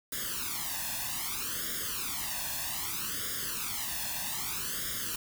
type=noise with flanger; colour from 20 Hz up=white; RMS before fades=-35 dBFS; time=0.12-5.16 s; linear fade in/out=5 ms; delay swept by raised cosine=0.58 to 1.16 ms; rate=0.63 Hz; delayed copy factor=+1; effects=none